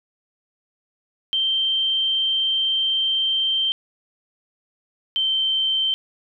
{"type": "tone pair in turn", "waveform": "sine", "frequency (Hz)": [3136, 3114], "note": ["G7", "G7"], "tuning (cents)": [0, -12], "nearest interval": "unison", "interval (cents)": 12, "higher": "first", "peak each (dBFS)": -18, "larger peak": "neither", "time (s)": [[1.33, 3.72], [5.16, 5.94]], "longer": "first", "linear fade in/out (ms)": 0, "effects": []}